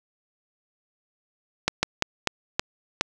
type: slowing click train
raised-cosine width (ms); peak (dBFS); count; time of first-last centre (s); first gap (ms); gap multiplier
0.2; -3; 6; 1.68-3.011; 150; 1.29
effects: none